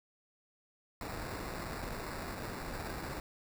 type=noise with sample-and-hold; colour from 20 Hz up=pink; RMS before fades=-41 dBFS; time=1.01-3.2 s; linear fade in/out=2 ms; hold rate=3150 Hz; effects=none